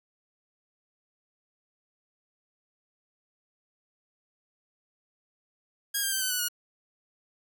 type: tone with pitch steps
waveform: 5% pulse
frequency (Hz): 1633 / 1593.9 / 1555.7 / 1518.4 / 1482 / 1446.5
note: G#6 / G6 / G6 / F#6 / F#6 / F#6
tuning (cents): -30 / +28 / -14 / +44 / +2 / -40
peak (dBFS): -16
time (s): 5.94-6.486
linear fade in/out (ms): 10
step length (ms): 91
effects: none

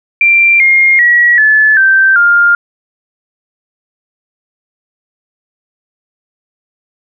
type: tone with pitch steps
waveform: sine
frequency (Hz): 2363 / 2130 / 1919.4 / 1729.8 / 1559 / 1405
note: D7 / C7 / B6 / A6 / G6 / F6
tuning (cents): +10 / +30 / -50 / -30 / -10 / +10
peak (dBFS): -4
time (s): 0.21-2.55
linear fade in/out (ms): 2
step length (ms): 390
effects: none

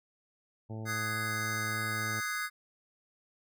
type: harmonic tone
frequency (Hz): 110.1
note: A2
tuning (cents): +2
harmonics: 1 / 2 / 3 / 4 / 5 / 6 / 7 / 8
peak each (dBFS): -38 / -44 / -48 / -50 / -52 / -54 / -55 / -56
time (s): 0.69-2.21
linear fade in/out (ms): 20
type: chord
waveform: square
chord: Ab dominant seventh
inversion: second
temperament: just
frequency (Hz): 1245.9 / 1495.1 / 1661.2 / 2077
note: Eb6 / Gb6 / Ab6 / C7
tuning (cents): +2 / +18 / 0 / -13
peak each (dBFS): -39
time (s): 0.85-2.5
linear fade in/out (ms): 50
effects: none

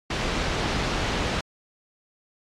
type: low-pass noise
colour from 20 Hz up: pink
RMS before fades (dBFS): -27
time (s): 0.1-1.41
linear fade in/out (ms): 5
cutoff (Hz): 4900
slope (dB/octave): 12
effects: low-pass 8000 Hz 12 dB/octave + AAC 48 kbps

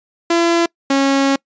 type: tone pair in turn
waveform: sawtooth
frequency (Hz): 338.5 / 274.1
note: E4 / C#4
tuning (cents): +46 / -19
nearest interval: major third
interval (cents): 365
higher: first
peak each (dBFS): -8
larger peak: neither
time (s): 0.3-0.66 / 0.9-1.36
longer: second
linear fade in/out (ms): 5
effects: noise-tail reverb RT60 0.1 s tail -25 dB re dry + resampled to 16000 Hz

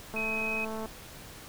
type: click train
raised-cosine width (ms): 1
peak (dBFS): -25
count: 159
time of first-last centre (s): 0.14-0.858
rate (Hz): 220
type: tone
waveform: sine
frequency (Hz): 2530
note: D#7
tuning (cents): +28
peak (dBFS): -30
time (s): 0.16-0.65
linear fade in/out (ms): 5
effects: pink hiss -47 dBFS RMS until 1.48 s

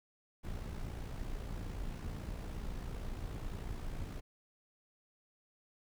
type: noise with amplitude modulation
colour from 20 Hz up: brown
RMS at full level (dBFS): -39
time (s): 0.43-4.21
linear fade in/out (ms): 20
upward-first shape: sine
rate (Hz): 57.7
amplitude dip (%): 50
effects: none

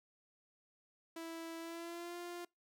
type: tone with pitch glide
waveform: sawtooth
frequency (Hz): 329.6 to 349.2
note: E4 to F4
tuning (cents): 0 to 0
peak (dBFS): -40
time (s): 1.16-2.45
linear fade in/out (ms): 5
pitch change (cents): +100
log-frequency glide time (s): 1.59-2.17
effects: noise-tail reverb RT60 0.2 s tail -25 dB re dry

